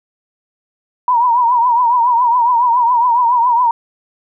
sine tone with vibrato, 962 Hz, B5, 46 cents flat, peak -9 dBFS, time 1.08-3.71 s, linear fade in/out 2 ms, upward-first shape triangle, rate 7.2 Hz, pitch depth 100 cents each way, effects none

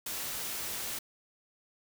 white noise, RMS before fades -37 dBFS, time 0.06-0.99 s, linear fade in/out 5 ms, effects none

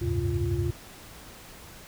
sine tone cluster, 75.4 / 92.5 / 104.2 / 131.9 / 347.5 Hz, D2 / F#2 / G#2 / C3 / F4, +46 / 0 / +6 / +14 / -9 cents, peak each -31 dBFS, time 0.01-0.71 s, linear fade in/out 10 ms, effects pink hiss -47 dBFS RMS until 1.87 s

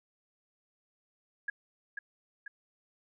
sine tone with echo, 1661.2 Hz, G#6, in tune, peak -30 dBFS, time 1.48-1.5 s, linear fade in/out 5 ms, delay 490 ms, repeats 2, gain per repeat -5 dB, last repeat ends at 2.48 s, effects none

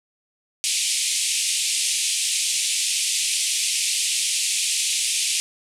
white band-pass noise, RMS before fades -23 dBFS, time 0.64-5.4 s, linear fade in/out 0 ms, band 2300 to 9900 Hz, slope 48 dB/octave, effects none

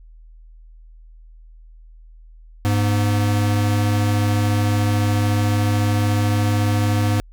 square tone pair together, 102.55 / 243.9 Hz, G#2 / B3, -21 / -21 cents, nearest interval octave + minor third, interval 1500 cents, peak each -17 / -26 dBFS, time 2.65-7.2 s, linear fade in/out 0 ms, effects added 40 Hz sine -41 dBFS peak until 7.32 s

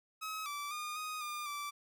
sawtooth tone with pitch steps, 1278 / 1162 / 1217 / 1247 / 1205 / 1165 Hz, D#6 / D6 / D#6 / D#6 / D6 / D6, +46 / -19 / -39 / +3 / +44 / -14 cents, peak -35 dBFS, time 0.21-1.71 s, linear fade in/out 20 ms, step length 250 ms, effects none

